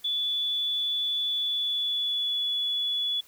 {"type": "tone with pitch glide", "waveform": "sine", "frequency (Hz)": [3452, 3414], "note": ["A7", "G#7"], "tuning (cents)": [-34, 47], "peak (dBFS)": -25, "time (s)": [0.04, 3.21], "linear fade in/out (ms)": 10, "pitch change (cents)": -19, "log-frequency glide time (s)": [1.3, 2.44], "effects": ["white hiss -56 dBFS RMS until 3.27 s"]}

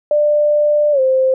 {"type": "tone with pitch glide", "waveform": "sine", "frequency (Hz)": [594, 523.1], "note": ["D5", "C5"], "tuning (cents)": [20, -1], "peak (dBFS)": -10, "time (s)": [0.11, 1.34], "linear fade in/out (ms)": 2, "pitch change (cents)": -221, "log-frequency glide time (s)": [0.92, 1], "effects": []}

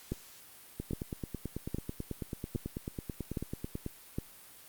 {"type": "two click trains", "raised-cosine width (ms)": 3, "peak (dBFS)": [-20, -23], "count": [6, 29], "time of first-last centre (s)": [[0.12, 4.185], [0.8, 3.863]], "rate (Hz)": [1.23, 9.14], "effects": ["white hiss -54 dBFS RMS until 4.68 s", "Opus 48 kbps"]}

